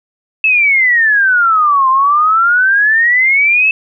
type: exponential two-way sweep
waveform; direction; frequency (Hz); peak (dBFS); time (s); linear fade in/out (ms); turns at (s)
sine; down then up; 2637 to 1037 to 2637; -7; 0.44-3.71; 2; 1.89
effects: none